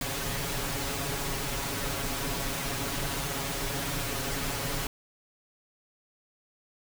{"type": "noise with comb filter", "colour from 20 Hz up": "pink", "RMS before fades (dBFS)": -32, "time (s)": [0.01, 4.87], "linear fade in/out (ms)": 2, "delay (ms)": 7.2, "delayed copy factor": 0.9, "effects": []}